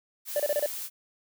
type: noise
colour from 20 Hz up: blue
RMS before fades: -36 dBFS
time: 0.25-0.9 s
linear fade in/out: 50 ms
type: tone bursts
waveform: triangle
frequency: 587.3 Hz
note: D5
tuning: in tune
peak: -21 dBFS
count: 5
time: 0.36-0.661 s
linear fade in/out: 2 ms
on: 37 ms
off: 29 ms
effects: none